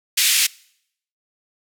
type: band-pass noise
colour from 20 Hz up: pink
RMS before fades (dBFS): -17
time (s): 0.17-0.47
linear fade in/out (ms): 10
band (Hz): 2300 to 14000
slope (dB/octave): 24
effects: noise-tail reverb RT60 0.7 s tail -24 dB re dry